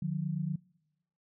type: tone pair together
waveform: sine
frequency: 151.23 / 179.7 Hz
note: D#3 / F3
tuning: -49 / +50 cents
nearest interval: minor third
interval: 299 cents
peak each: -33 / -33 dBFS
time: 0.02-0.56 s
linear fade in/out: 5 ms
effects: noise-tail reverb RT60 0.9 s tail -25 dB re dry